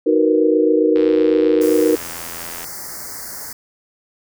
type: chord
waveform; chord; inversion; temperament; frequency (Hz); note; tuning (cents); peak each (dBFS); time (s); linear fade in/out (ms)
sine; B major seventh; first; equal; 311.1 / 370 / 466.2 / 493.9; D#4 / F#4 / A#4 / B4; 0 / 0 / 0 / 0; -16 / -19 / -15 / -21; 0.06-1.96; 10
type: click train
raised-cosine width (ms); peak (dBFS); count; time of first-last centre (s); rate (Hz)
0.3; -16; 143; 0.96-2.642; 84.4
type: band-stop noise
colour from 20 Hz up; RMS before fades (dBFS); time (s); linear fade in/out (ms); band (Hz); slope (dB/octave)
white; -31; 1.61-3.53; 5; 2100 to 4500; 96
effects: none